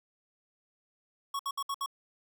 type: tone bursts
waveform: square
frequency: 1108.7 Hz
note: C#6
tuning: in tune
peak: -32 dBFS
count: 5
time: 1.34-1.861 s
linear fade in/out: 5 ms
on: 53 ms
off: 64 ms
effects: none